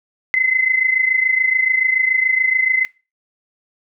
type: tone pair together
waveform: sine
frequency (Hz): 2043 / 2070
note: C7 / C7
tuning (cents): -42 / -19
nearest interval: unison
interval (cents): 23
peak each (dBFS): -14 / -19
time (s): 0.34-2.85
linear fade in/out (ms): 0
effects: noise-tail reverb RT60 0.3 s tail -23 dB re dry

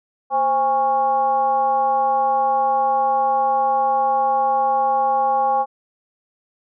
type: tone with frequency modulation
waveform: sine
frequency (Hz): 815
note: G#5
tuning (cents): -33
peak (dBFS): -15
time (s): 0.3-5.66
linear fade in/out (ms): 50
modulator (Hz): 290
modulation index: 0.68
effects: none

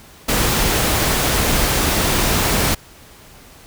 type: noise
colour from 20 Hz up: pink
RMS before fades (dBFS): -17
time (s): 0.28-2.75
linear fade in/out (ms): 10
effects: pink hiss -44 dBFS RMS until 3.66 s

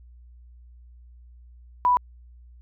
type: tone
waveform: sine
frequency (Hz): 987.8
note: B5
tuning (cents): 0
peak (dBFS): -16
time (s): 1.85-1.97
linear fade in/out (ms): 0
effects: added 60 Hz sine -46 dBFS peak until 2.61 s

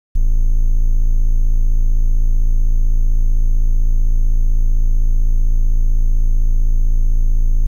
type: tone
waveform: triangle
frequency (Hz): 27.87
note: A0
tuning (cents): +23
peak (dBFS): -7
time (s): 0.15-7.67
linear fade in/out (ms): 10
effects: 8-bit

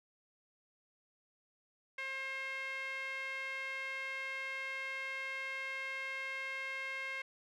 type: tone with band-pass filter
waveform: sawtooth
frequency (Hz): 534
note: C5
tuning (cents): +35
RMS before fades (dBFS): -41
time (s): 1.98-7.22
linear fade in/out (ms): 5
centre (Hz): 2100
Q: 4.1
effects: none

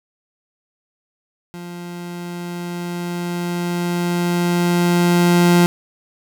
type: tone with level ramp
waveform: 30% pulse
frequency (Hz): 174.61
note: F3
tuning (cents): 0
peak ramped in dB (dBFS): -28 to -7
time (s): 1.54-5.66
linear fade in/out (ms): 0
effects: none

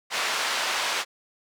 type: band-pass noise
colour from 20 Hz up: pink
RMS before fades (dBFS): -27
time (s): 0.1-1.05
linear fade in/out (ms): 50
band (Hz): 920 to 5600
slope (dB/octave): 12
effects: none

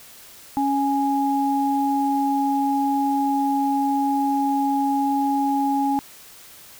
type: tone pair together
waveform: sine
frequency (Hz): 277.2 / 830.7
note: C#4 / G#5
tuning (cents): 0 / 0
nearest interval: octave + perfect fifth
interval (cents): 1900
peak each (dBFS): -21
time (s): 0.57-5.99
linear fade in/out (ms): 0
effects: white hiss -45 dBFS RMS until 6.79 s

